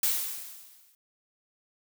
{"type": "noise with exponential decay", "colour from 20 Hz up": "blue", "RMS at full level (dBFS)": -24, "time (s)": [0.03, 0.95], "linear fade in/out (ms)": 2, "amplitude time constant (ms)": 200, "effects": []}